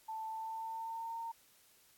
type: tone with pitch glide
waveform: sine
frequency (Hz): 883 to 916.8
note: A5 to A#5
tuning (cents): +6 to -29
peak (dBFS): -39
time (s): 0.08-1.32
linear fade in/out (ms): 10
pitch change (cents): +65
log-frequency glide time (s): 0.26-1.19
effects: white hiss -66 dBFS RMS until 1.97 s + AAC 64 kbps